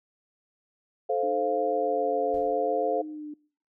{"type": "chord", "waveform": "sine", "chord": "F major", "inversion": "first", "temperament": "just", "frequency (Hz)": [436.5, 523.8, 698.5], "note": ["A4", "C5", "F5"], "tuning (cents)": [-14, 2, 0], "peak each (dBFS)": -28, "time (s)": [1.09, 3.02], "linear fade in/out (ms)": 10}
{"type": "tone with vibrato", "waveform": "sine", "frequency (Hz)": 300.1, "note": "D4", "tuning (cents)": 38, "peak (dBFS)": -35, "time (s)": [1.23, 3.34], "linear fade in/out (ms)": 5, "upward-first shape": "sine", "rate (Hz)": 0.74, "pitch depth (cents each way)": 51}
{"type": "noise with exponential decay", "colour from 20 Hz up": "brown", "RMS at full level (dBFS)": -44, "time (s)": [2.34, 2.72], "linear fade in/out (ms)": 1, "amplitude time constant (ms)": 82}
{"effects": ["noise-tail reverb RT60 0.5 s tail -25 dB re dry"]}